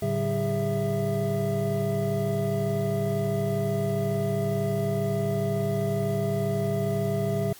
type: tone cluster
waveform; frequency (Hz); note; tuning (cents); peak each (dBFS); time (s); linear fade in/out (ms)
triangle; 110.4 / 142.8 / 190.4 / 406.3 / 662; A2 / D3 / F#3 / G#4 / E5; +6 / -48 / +50 / -38 / +7; -28; 0.02-7.53; 5
effects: white hiss -48 dBFS RMS until 7.59 s + MP3 96 kbps